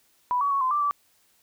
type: tone with pitch steps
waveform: sine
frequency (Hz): 988 / 1132 / 1109 / 1030 / 1177 / 1158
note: B5 / C#6 / C#6 / C6 / D6 / D6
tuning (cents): 0 / +36 / 0 / -28 / +3 / -25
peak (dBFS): -21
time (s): 0.31-0.91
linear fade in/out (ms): 0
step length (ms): 100
effects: white hiss -64 dBFS RMS until 1.42 s